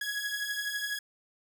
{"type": "beating tone pair", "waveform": "sawtooth", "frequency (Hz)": [1661.2, 1673.2], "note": ["G#6", "G#6"], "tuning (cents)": [0, 12], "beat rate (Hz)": 12, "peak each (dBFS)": [-33, -30], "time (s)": [0.01, 0.99], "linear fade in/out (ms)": 5, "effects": []}